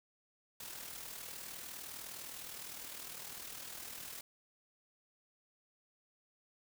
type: noise with amplitude modulation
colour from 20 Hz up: white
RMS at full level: -45 dBFS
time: 0.6-4.21 s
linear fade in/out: 5 ms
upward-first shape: sine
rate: 39.7 Hz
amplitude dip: 50%
effects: none